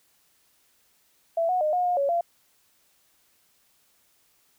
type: tone with pitch steps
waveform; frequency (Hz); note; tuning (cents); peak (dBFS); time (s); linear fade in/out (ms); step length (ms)
sine; 666 / 732 / 612 / 720 / 714 / 559 / 686; E5 / F#5 / D#5 / F#5 / F5 / C#5 / F5; +18 / -19 / -29 / -47 / +38 / +14 / -31; -21; 1.37-2.21; 5; 120
effects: white hiss -65 dBFS RMS until 4.58 s